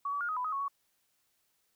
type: tone with pitch steps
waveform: sine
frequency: 1128 / 1145 / 1418 / 1258 / 997 / 1259 / 1104 / 1120 Hz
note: C#6 / D6 / F6 / D#6 / B5 / D#6 / C#6 / C#6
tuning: +30 / -44 / +26 / +19 / +16 / +20 / -7 / +18 cents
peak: -31 dBFS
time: 0.05-0.682 s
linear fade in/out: 5 ms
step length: 79 ms
effects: white hiss -75 dBFS RMS until 1.75 s